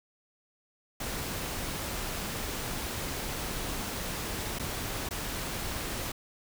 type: noise with dropouts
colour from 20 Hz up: pink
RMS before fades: -35 dBFS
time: 1-6.12 s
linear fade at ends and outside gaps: 5 ms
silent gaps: 4.588-4.595 / 5.09-5.108 s
effects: none